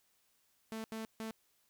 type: tone bursts at uneven times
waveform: sawtooth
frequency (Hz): 221.8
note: A3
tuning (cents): +14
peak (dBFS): -36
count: 3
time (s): 0.72-0.84 / 0.92-1.05 / 1.2-1.31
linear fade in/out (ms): 0
effects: white hiss -74 dBFS RMS until 1.69 s